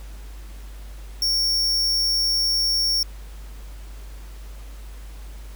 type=tone; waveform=45% pulse; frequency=5490 Hz; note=F8; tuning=31 cents flat; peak=-19 dBFS; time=1.22-3.03 s; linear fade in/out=2 ms; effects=added 50 Hz sine -35 dBFS peak until 5.55 s + pink hiss -49 dBFS RMS until 5.55 s